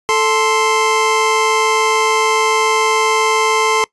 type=tone pair together; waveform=25% pulse; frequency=440 / 1046.5 Hz; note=A4 / C6; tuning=0 / 0 cents; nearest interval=octave + minor third; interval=1500 cents; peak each=-11 dBFS; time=0.09-3.84 s; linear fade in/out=0 ms; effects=noise-tail reverb RT60 0.1 s tail -22 dB re dry + resampled to 22050 Hz